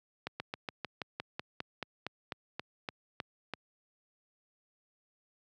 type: slowing click train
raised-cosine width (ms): 0.3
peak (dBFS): -20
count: 16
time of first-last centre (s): 0.27-3.537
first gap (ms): 130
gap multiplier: 1.07
effects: high-pass 100 Hz 12 dB/octave